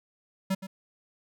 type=tone with echo; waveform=square; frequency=191.4 Hz; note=G3; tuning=41 cents flat; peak=-25 dBFS; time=0.5-0.55 s; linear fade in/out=10 ms; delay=120 ms; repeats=1; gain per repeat=-12 dB; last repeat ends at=0.67 s; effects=none